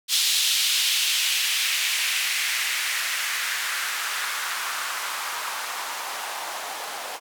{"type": "noise with band-pass filter sweep", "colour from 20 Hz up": "blue", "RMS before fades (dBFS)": -26, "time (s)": [0.08, 7.2], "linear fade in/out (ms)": 50, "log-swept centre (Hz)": [3700, 700], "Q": 1.8, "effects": []}